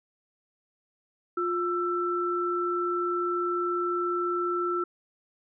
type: tone pair together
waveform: sine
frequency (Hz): 353 / 1332.8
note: F4 / E6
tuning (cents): +19 / +19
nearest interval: octave + major seventh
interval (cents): 2300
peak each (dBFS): -28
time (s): 1.37-4.84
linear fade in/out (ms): 5
effects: none